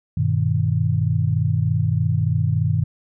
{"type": "chord", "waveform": "sine", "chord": "G augmented", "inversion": "none", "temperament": "equal with one note detuned", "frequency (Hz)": [98, 121.28, 155.56], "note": ["G2", "B2", "D#3"], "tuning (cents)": [0, -31, 0], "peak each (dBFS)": -21, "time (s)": [0.17, 2.84], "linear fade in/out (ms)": 5, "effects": []}